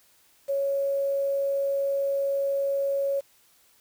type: tone with quantisation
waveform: sine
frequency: 554.4 Hz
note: C#5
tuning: in tune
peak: -23 dBFS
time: 0.48-3.21 s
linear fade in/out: 20 ms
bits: 8
effects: white hiss -61 dBFS RMS until 3.8 s